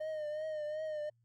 triangle tone with vibrato, 613 Hz, D#5, 26 cents flat, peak -34 dBFS, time 0-1.1 s, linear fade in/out 10 ms, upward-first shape triangle, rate 2.7 Hz, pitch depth 56 cents each way, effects added 117 Hz sine -69 dBFS peak until 1.24 s + Opus 32 kbps

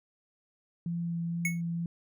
sine tone with vibrato, 169.6 Hz, E3, 50 cents sharp, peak -30 dBFS, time 0.86-1.86 s, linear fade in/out 2 ms, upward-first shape sine, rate 2.1 Hz, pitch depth 10 cents each way
square tone with exponential decay, 2202 Hz, C#7, 12 cents flat, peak -25 dBFS, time 1.45-1.61 s, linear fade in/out 2 ms, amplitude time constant 34 ms
effects none

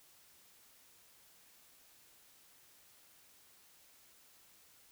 silence, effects white hiss -64 dBFS RMS until 4.91 s

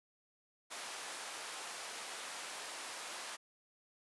pink high-pass noise, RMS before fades -45 dBFS, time 0.7-3.37 s, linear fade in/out 20 ms, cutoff 700 Hz, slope 12 dB/octave, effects resampled to 24000 Hz

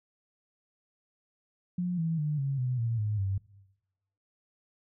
sine tone with pitch steps, 178.3 / 163.5 / 149.93 / 137.49 / 126.08 / 115.61 / 106.02 / 97.22 Hz, F3 / E3 / D3 / C#3 / B2 / A#2 / G#2 / G2, +36 / -14 / +36 / -14 / +36 / -14 / +36 / -14 cents, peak -27 dBFS, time 1.78-3.38 s, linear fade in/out 5 ms, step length 200 ms, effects noise-tail reverb RT60 1.0 s tail -21 dB re dry

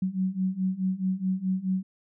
sine beating tone pair, 185 / 189.7 Hz, F#3 / F#3, 0 / +43 cents, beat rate 4.7 Hz, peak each -29 / -27 dBFS, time 0.02-1.83 s, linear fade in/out 5 ms, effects none

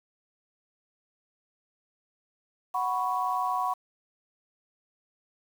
sine chord, F# suspended fourth, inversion none, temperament equal, 740 / 987.8 / 1108.7 Hz, F#5 / B5 / C#6, 0 / 0 / 0 cents, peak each -30 dBFS, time 2.74-3.74 s, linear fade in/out 10 ms, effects 8-bit

